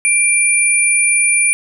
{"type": "tone pair together", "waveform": "sine", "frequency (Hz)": [2362, 9462], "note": ["D7", "D9"], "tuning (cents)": [9, 12], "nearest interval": "2 octaves", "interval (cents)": 2403, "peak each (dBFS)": -13, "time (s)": [0.05, 1.53], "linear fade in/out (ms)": 0, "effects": []}